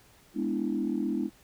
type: chord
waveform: sine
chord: E dominant seventh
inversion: first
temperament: equal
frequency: 207.7 / 246.9 / 293.7 / 329.6 Hz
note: G#3 / B3 / D4 / E4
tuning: 0 / 0 / 0 / 0 cents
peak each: -32 dBFS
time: 0.34-1.3 s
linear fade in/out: 50 ms
effects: tanh soft clip ceiling -18 dBFS + pink hiss -59 dBFS RMS until 1.43 s